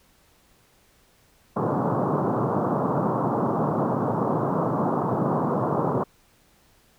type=band-pass noise; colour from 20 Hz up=pink; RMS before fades=-24 dBFS; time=1.56-6.04 s; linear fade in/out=10 ms; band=120 to 1200 Hz; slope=48 dB/octave; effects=pink hiss -60 dBFS RMS until 6.98 s